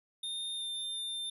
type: tone with pitch glide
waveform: square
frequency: 3643 to 3601 Hz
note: A#7 to A7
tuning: -41 to +39 cents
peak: -36 dBFS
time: 0.23-1.3 s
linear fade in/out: 5 ms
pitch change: -20 cents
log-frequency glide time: 0.56-0.63 s
effects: resampled to 32000 Hz